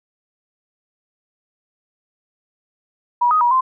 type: tone with pitch steps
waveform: sine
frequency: 966 / 1251 / 961 / 1039 Hz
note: B5 / D#6 / B5 / C6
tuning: -39 / +9 / -48 / -12 cents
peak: -12 dBFS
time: 3.21-3.61 s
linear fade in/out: 10 ms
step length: 100 ms
effects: none